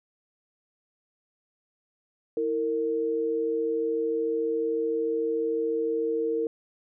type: tone pair together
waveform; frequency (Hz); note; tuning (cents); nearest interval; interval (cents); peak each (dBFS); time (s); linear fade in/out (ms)
sine; 325.1 / 458.8; E4 / A#4; -24 / -28; tritone; 596; -31 / -25; 2.37-6.47; 2
effects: none